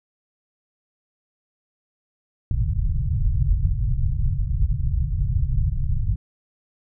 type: low-pass noise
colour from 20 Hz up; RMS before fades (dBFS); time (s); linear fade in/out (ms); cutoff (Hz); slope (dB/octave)
pink; -21; 2.51-6.16; 2; 140; 48
effects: none